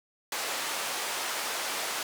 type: band-pass noise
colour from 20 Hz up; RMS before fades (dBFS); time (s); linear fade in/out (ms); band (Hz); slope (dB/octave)
pink; -33; 0.32-2.03; 2; 650 to 12000; 12
effects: none